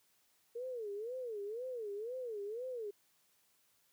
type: tone with vibrato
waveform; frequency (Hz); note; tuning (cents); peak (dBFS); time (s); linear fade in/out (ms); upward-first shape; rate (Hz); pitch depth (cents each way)
sine; 455.4; A#4; -40; -39; 0.55-2.91; 10; sine; 2; 220
effects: white hiss -73 dBFS RMS until 3.92 s + high-pass 60 Hz 12 dB/octave